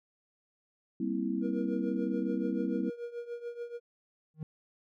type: chord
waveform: sine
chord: C dominant seventh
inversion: second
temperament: just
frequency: 196.22 / 235.5 / 261.6 / 327 Hz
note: G3 / Bb3 / C4 / E4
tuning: +2 / +18 / 0 / -14 cents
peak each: -35 dBFS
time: 1-2.9 s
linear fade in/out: 5 ms
type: tone with tremolo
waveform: triangle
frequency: 475.4 Hz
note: A#4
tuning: 34 cents sharp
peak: -32 dBFS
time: 1.41-3.8 s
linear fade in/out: 50 ms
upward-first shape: triangle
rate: 6.9 Hz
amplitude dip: 85%
type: tone with exponential growth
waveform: triangle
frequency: 155.6 Hz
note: D#3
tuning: in tune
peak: -30 dBFS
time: 4.34-4.43 s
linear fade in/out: 2 ms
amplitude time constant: 18 ms
effects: none